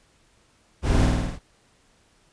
brown noise with echo, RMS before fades -21 dBFS, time 0.82-1.09 s, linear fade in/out 50 ms, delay 51 ms, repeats 6, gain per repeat -2 dB, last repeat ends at 1.396 s, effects pink hiss -61 dBFS RMS until 2.32 s + resampled to 22050 Hz

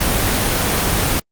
pink noise, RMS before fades -17 dBFS, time 0-1.2 s, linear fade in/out 10 ms, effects Opus 24 kbps

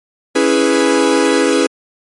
45% pulse chord, C# minor seventh, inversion none, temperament equal, 277.2 / 329.6 / 415.3 / 493.9 Hz, C#4 / E4 / G#4 / B4, 0 / 0 / 0 / 0 cents, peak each -16 dBFS, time 0.35-1.67 s, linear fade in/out 10 ms, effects MP3 48 kbps

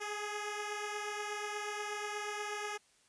10% pulse beating tone pair, 415.3 / 423.6 Hz, G#4 / G#4, 0 / +34 cents, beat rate 8.3 Hz, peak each -30 / -36 dBFS, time 0-2.78 s, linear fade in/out 20 ms, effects white hiss -68 dBFS RMS until 3.08 s + resampled to 22050 Hz

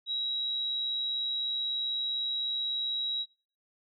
sine tone, 3859 Hz, B7, 41 cents flat, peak -29 dBFS, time 0.06-3.26 s, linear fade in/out 50 ms, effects noise-tail reverb RT60 0.4 s tail -20 dB re dry

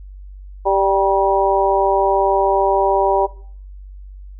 harmonic tone with a mistuned harmonic, 196 Hz, G3, in tune, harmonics 2 / 3 / 4 / 5, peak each -18 / -18 / -18 / -18 dBFS, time 0.65-3.27 s, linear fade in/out 20 ms, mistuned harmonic 5, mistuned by -31 cents, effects noise-tail reverb RT60 0.5 s tail -18 dB re dry + added 48 Hz sine -33 dBFS peak until 4.39 s

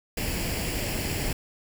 pink noise with comb filter, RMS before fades -29 dBFS, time 0.17-1.33 s, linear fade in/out 5 ms, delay 0.4 ms, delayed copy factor +0.6, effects none

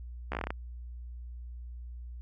slowing click train, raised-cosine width 0.5 ms, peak -18 dBFS, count 9, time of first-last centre 0.32-0.505 s, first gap 14 ms, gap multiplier 1.14, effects added 60 Hz sine -40 dBFS peak until 2.21 s

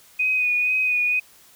sine tone with vibrato, 2489 Hz, D#7, in tune, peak -18 dBFS, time 0.19-1.2 s, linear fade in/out 10 ms, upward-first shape sine, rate 2.1 Hz, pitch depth 24 cents each way, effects white hiss -52 dBFS RMS until 1.55 s

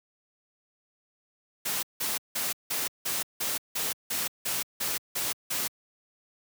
white noise bursts, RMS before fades -30 dBFS, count 12, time 1.65-5.68 s, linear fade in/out 10 ms, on 180 ms, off 170 ms, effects high-pass 100 Hz 12 dB/octave

